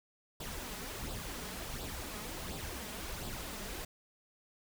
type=noise with flanger; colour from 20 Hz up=pink; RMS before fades=-42 dBFS; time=0.4-3.85 s; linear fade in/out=5 ms; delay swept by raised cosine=0.23 to 4.83 ms; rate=1.4 Hz; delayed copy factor=+0.55; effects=none